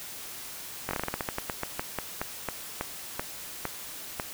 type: slowing click train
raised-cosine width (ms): 0.5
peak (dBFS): -14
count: 21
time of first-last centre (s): 0.89-4.198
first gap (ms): 20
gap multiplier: 1.19
effects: white hiss -41 dBFS RMS until 4.33 s